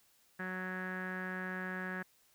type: tone with low-pass filter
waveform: sawtooth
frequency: 185 Hz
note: F#3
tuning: in tune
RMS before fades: -40 dBFS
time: 0.39-2.03 s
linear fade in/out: 10 ms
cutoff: 1700 Hz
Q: 9.9
effects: white hiss -69 dBFS RMS until 2.34 s